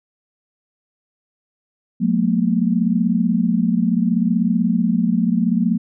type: tone cluster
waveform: sine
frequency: 180.7 / 216.2 / 236.9 Hz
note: F#3 / A3 / A#3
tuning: -41 / -30 / +28 cents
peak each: -19 dBFS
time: 2-5.78 s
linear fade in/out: 20 ms
effects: none